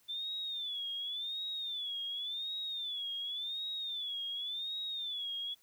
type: tone with vibrato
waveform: sine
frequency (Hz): 3520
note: A7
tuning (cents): 0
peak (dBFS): -36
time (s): 0.08-5.55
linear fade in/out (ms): 20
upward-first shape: sine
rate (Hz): 0.9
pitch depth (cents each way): 130
effects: white hiss -68 dBFS RMS until 5.62 s